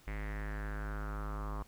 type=tone with low-pass filter sweep; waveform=square; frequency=51.91 Hz; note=G#1; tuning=in tune; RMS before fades=-39 dBFS; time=0.07-1.63 s; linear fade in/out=5 ms; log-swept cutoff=2100 to 1100 Hz; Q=5.3; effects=pink hiss -63 dBFS RMS until 1.67 s